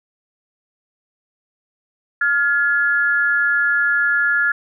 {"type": "tone pair together", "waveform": "sine", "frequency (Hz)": [1409, 1700.5], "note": ["F6", "G#6"], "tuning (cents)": [15, 40], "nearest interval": "minor third", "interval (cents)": 325, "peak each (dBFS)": [-17, -17], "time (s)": [2.21, 4.52], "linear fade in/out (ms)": 5, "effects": []}